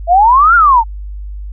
sine exponential two-way sweep, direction up then down, 659.3 to 1443 to 866 Hz, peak -4 dBFS, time 0.07-0.84 s, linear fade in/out 50 ms, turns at 0.55 s, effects added 50 Hz sine -22 dBFS peak until 1.52 s

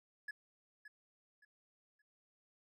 triangle tone with echo, 1700 Hz, G#6, 40 cents sharp, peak -39 dBFS, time 0.28-0.31 s, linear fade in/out 5 ms, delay 570 ms, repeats 3, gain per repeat -11 dB, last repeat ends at 2.02 s, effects none

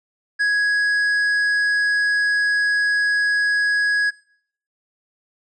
sine tone with tanh clipping, 1665 Hz, G#6, 4 cents sharp, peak -17 dBFS, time 0.39-4.11 s, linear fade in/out 20 ms, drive 7 dB, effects noise-tail reverb RT60 0.6 s tail -21 dB re dry + resampled to 22050 Hz

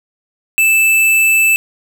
square tone, 2637 Hz, E7, in tune, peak -9 dBFS, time 0.58-1.56 s, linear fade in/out 0 ms, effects none

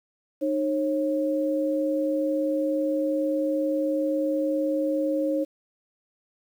sine tone pair together, 306.2 / 544 Hz, D#4 / C#5, -28 / -33 cents, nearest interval minor seventh, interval 995 cents, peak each -25 dBFS, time 0.41-5.45 s, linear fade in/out 20 ms, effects 9-bit

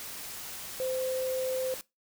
sine tone in noise, 517 Hz, C5, 21 cents flat, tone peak -29 dBFS, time 0.8-1.74 s, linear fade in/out 0 ms, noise white, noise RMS -41 dBFS, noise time 0-1.81 s, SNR +9 dB, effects noise-tail reverb RT60 0.2 s tail -20 dB re dry

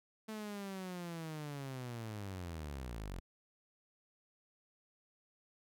sawtooth linear sweep, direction down, 220 to 41.7 Hz, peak -38 dBFS, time 0.28-3.2 s, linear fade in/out 10 ms, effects none

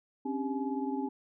sine tone cluster, 266.9 / 285.8 / 397.4 / 849 Hz, C4 / D4 / G4 / G#5, +35 / -47 / +24 / +38 cents, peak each -33 / -37 / -39 / -39 dBFS, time 0.25-1.09 s, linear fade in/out 10 ms, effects none

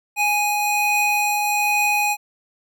square tone pair together, 830.6 / 2493 Hz, G#5 / D#7, 0 / +3 cents, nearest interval octave + perfect fifth, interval 1903 cents, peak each -21 dBFS, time 0.16-2.17 s, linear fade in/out 50 ms, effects none

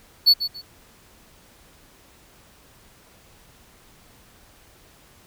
triangle tone with echo, 4435 Hz, C#8, in tune, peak -9 dBFS, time 0.26-0.34 s, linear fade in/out 20 ms, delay 140 ms, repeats 2, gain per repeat -12 dB, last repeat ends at 0.62 s, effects pink hiss -53 dBFS RMS until 5.26 s

